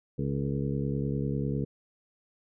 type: harmonic tone with a mistuned harmonic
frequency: 70 Hz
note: C#2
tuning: 18 cents sharp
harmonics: 1 / 2 / 3 / 4 / 5 / 6 / 7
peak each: -39 / -30 / -34 / -36 / -43 / -38 / -40 dBFS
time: 0.18-1.65 s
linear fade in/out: 10 ms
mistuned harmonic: 7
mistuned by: -42 cents
effects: none